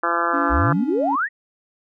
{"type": "harmonic tone", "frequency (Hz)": 170.1, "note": "F3", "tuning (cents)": -45, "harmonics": [2, 3, 4, 5, 6, 7, 8, 9, 10], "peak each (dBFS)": [-29, -29, -28, -29, -27, -23, -24, -28, -31], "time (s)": [0.03, 0.73], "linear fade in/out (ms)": 5}
{"type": "tone with pitch glide", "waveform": "triangle", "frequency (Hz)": [284.8, 279.4], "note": ["C#4", "C#4"], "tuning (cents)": [47, 14], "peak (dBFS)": -21, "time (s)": [0.33, 1.16], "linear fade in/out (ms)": 10, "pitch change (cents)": -33, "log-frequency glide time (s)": [0.66, 0.99]}
{"type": "exponential sweep", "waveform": "sine", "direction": "up", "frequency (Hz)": [51.91, 1975.5], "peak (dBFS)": -18, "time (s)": [0.49, 1.29], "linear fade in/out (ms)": 50}
{"effects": []}